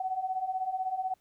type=beating tone pair; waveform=sine; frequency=740 / 756 Hz; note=F#5 / F#5; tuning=0 / +37 cents; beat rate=16 Hz; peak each=-35 / -31 dBFS; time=0-1.14 s; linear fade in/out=5 ms; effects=pink hiss -71 dBFS RMS until 1.2 s